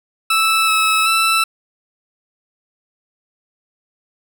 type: tone with pitch steps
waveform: 20% pulse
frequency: 1314 / 1298 / 1325 Hz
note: E6 / E6 / E6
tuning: -6 / -27 / +9 cents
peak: -8 dBFS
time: 0.3-1.44 s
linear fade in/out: 5 ms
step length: 380 ms
effects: none